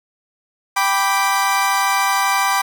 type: chord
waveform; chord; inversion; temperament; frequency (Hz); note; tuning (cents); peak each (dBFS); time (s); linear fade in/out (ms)
30% pulse; G major; none; equal; 784 / 987.8 / 1174.7; G5 / B5 / D6; 0 / 0 / 0; -17; 0.76-2.62; 10
effects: none